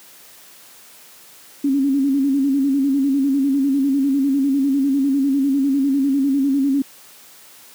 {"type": "tone with vibrato", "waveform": "sine", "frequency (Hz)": 275, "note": "C#4", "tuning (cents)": -14, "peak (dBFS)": -14, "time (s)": [1.64, 6.82], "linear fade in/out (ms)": 5, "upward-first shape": "square", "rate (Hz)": 10, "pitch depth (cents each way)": 55, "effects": ["white hiss -45 dBFS RMS until 7.74 s", "high-pass 150 Hz 12 dB/octave"]}